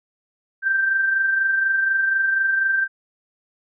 sine tone with amplitude modulation, 1568 Hz, G6, in tune, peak -15 dBFS, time 0.62-2.88 s, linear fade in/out 50 ms, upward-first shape sine, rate 24.1 Hz, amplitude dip 40%, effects none

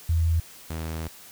sine / sawtooth tone pair in turn, 82.41 / 80.39 Hz, E2 / E2, 0 / -43 cents, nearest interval unison, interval 43 cents, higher first, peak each -19 / -26 dBFS, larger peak first, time 0.09-0.4 / 0.7-1.08 s, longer second, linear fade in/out 5 ms, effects white hiss -47 dBFS RMS until 1.31 s

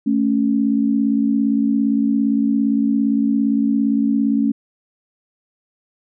sine tone pair together, 220 / 277.5 Hz, A3 / C#4, 0 / +2 cents, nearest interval major third, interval 402 cents, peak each -17 dBFS, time 0.06-4.52 s, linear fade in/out 10 ms, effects none

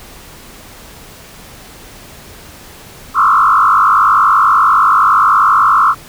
sine tone with frequency modulation, 1215 Hz, D#6, 42 cents flat, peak -6 dBFS, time 3.14-5.95 s, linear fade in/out 50 ms, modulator 50.4 Hz, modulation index 3.4, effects pink hiss -36 dBFS RMS until 6.08 s

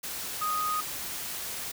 sine tone in noise, 1244.5 Hz, D#6, in tune, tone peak -27 dBFS, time 0.41-0.81 s, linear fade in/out 10 ms, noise white, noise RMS -36 dBFS, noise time 0.03-1.72 s, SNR +6 dB, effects none

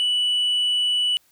sine tone, 2960 Hz, F#7, in tune, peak -16 dBFS, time 0-1.17 s, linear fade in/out 0 ms, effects tanh soft clip ceiling -17 dBFS + white hiss -61 dBFS RMS until 1.31 s

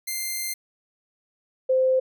5% pulse / sine tone pair in turn, 2093 / 519.2 Hz, C7 / C5, 0 / -13 cents, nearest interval 2 octaves, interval 2413 cents, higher first, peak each -17 dBFS, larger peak neither, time 0.07-0.54 / 1.69-2 s, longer first, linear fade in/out 10 ms, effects none

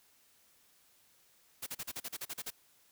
white noise bursts, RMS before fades -40 dBFS, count 11, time 1.62-2.506 s, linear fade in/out 10 ms, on 46 ms, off 38 ms, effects white hiss -67 dBFS RMS until 2.91 s

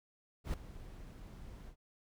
brown noise with ADSR envelope, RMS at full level -33 dBFS, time 0.44-1.76 s, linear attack 98 ms, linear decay 3 ms, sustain -17 dB, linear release 84 ms, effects none

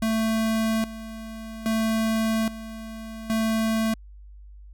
square tone with tremolo, 222.2 Hz, A3, 17 cents sharp, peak -22 dBFS, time 0.02-3.94 s, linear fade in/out 5 ms, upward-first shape square, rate 0.61 Hz, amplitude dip 80%, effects added 50 Hz sine -42 dBFS peak until 4.73 s

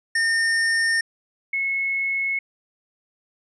square / sine tone pair in turn, 1822 / 2186 Hz, A#6 / C#7, -40 / -25 cents, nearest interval minor third, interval 315 cents, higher second, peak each -19 / -21 dBFS, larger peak first, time 0.15-1.01 / 1.53-2.39 s, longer neither, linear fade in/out 5 ms, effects resampled to 22050 Hz

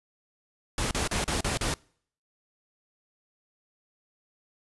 pink noise bursts, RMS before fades -28 dBFS, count 6, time 0.78-1.74 s, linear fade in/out 2 ms, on 130 ms, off 36 ms, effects noise-tail reverb RT60 0.6 s tail -26 dB re dry + resampled to 24000 Hz

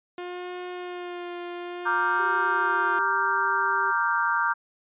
sawtooth tone with vibrato, 355 Hz, F4, 28 cents sharp, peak -29 dBFS, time 0.18-2.99 s, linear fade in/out 2 ms, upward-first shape sine, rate 0.59 Hz, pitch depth 23 cents each way
sine chord, G minor seventh, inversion first, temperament equal, 932.3 / 1174.7 / 1396.9 / 1568 Hz, Bb5 / D6 / F6 / G6, 0 / 0 / 0 / 0 cents, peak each -27 dBFS, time 1.85-4.54 s, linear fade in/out 20 ms
sine tone, 390.3 Hz, G4, 8 cents flat, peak -35 dBFS, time 2.18-3.92 s, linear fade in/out 20 ms
effects resampled to 8000 Hz

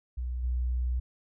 sine tone with level steps, 61.7 Hz, B1, 1 cent flat, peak -30 / -26 dBFS, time 0.17-1 s, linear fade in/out 10 ms, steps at 0.43 s, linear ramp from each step 10 ms, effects none

